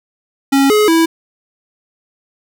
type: tone with pitch steps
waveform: square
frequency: 274.6 / 423 / 328.1 Hz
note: C#4 / G#4 / E4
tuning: -16 / +32 / -8 cents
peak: -9 dBFS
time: 0.52-1.06 s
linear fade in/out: 10 ms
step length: 180 ms
effects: none